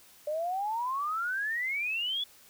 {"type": "exponential sweep", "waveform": "sine", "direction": "up", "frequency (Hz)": [587.3, 3463], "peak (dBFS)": -29, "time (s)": [0.27, 2.24], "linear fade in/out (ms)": 5, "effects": ["white hiss -57 dBFS RMS until 2.49 s"]}